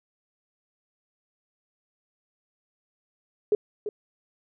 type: tone with echo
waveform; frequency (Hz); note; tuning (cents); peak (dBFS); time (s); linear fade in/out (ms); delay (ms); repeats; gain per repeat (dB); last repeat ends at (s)
sine; 419; G#4; +15; -17; 3.52-3.55; 2; 340; 1; -10; 3.89
effects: none